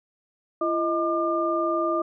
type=tone cluster; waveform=sine; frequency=338.9 / 628 / 1200 Hz; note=E4 / D#5 / D6; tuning=+48 / +16 / +37 cents; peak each=-26 dBFS; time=0.61-2.02 s; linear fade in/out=5 ms; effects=none